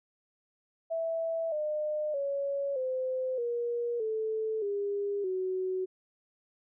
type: tone with pitch steps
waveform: sine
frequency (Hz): 657 / 606 / 558.9 / 515.5 / 475.4 / 438.5 / 404.4 / 373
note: E5 / D#5 / C#5 / C5 / A#4 / A4 / G#4 / F#4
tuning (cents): -6 / -46 / +14 / -26 / +34 / -6 / -46 / +14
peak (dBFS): -29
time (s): 0.9-5.86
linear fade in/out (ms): 20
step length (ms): 620
effects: none